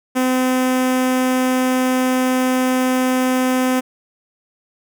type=tone with notch filter; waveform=sawtooth; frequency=256.1 Hz; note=C4; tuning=37 cents flat; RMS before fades=-17 dBFS; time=0.15-3.81 s; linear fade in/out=20 ms; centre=4200 Hz; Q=1.9; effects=none